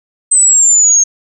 sine exponential sweep, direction down, 8200 to 6440 Hz, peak -5 dBFS, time 0.31-1.04 s, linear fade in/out 10 ms, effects none

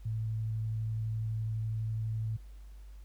sine tone with vibrato, 110.5 Hz, A2, 8 cents sharp, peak -31 dBFS, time 0.05-2.37 s, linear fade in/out 10 ms, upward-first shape sine, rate 12 Hz, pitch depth 10 cents each way, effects added 50 Hz sine -46 dBFS peak until 3.04 s + pink hiss -67 dBFS RMS until 3.04 s

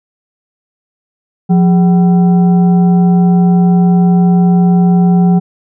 sine tone with frequency modulation, 177.1 Hz, F3, 24 cents sharp, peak -5 dBFS, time 1.49-5.4 s, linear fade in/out 20 ms, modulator 585 Hz, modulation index 0.37, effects none

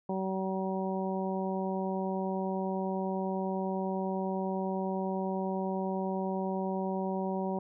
harmonic tone, 190 Hz, F#3, 46 cents sharp, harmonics 1 / 2 / 3 / 4 / 5, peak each -33 / -36 / -38 / -39 / -40 dBFS, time 0.09-7.59 s, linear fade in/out 5 ms, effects none

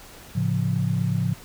sine chord, A augmented, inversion none, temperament equal, 110 / 138.59 / 174.61 Hz, A2 / C#3 / E#3, 0 / 0 / 0 cents, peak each -25 dBFS, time 0.35-1.34 s, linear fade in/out 10 ms, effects pink hiss -45 dBFS RMS until 1.44 s

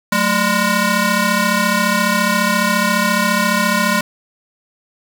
15% pulse ring-modulated tone, 408.5 Hz, G#4, 29 cents flat, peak -4 dBFS, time 0.12-4.01 s, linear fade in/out 5 ms, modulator 630 Hz, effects none

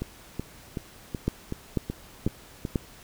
two click trains, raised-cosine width 3 ms, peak -11 / -17 dBFS, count 4 / 8, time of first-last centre 1.28-2.758 / 0.02-2.652 s, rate 2.03 / 2.66 Hz, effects pink hiss -50 dBFS RMS until 3.03 s

